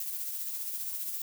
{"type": "noise with tremolo", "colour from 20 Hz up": "violet", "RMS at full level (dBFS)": -34, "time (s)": [0, 1.22], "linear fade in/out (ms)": 2, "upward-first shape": "triangle", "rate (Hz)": 15, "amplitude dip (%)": 45, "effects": []}